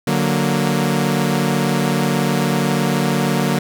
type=chord; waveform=sawtooth; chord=D augmented; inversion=none; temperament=equal; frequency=146.83 / 185 / 233.1 Hz; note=D3 / F#3 / A#3; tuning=0 / 0 / 0 cents; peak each=-16 dBFS; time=0.07-3.59 s; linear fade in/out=5 ms; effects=none